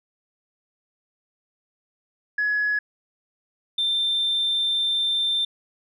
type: tone pair in turn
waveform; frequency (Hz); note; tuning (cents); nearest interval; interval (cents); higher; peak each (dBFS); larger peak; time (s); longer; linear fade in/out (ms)
sine; 1687 / 3575; G#6 / A7; +27 / +27; octave + minor second; 1300; second; -19; neither; 2.38-2.79 / 3.78-5.45; second; 5
effects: tanh soft clip ceiling -16 dBFS